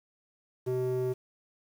square tone with band-pass filter, 127 Hz, B2, 49 cents sharp, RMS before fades -30 dBFS, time 0.66-1.14 s, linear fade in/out 20 ms, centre 330 Hz, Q 3.4, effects 9-bit

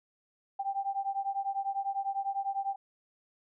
sine beating tone pair, 784 / 794 Hz, G5 / G5, 0 / +22 cents, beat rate 10 Hz, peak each -33 / -34 dBFS, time 0.59-2.76 s, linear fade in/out 10 ms, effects none

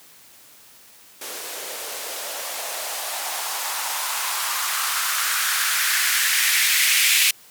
violet noise with band-pass filter sweep, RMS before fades -23 dBFS, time 1.21-7.31 s, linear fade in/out 5 ms, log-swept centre 410 to 2400 Hz, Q 2.7, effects white hiss -49 dBFS RMS until 7.5 s + high-pass 80 Hz 12 dB/octave

